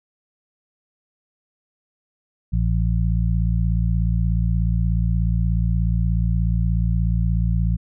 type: harmonic tone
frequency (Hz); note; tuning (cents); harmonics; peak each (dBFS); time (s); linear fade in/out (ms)
56.7; A#1; -47; 1 / 2 / 3; -19 / -22 / -24; 2.52-7.77; 20
effects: none